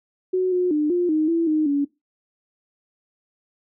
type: tone with pitch steps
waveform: sine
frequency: 370 / 361 / 300.4 / 353 / 310.4 / 333.3 / 308.9 / 284.3 Hz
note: F#4 / F#4 / D4 / F4 / D#4 / E4 / D#4 / C#4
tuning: 0 / -43 / +39 / +19 / -4 / +19 / -12 / +44 cents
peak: -17 dBFS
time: 0.33-1.85 s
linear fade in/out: 10 ms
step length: 190 ms
effects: noise-tail reverb RT60 0.2 s tail -19 dB re dry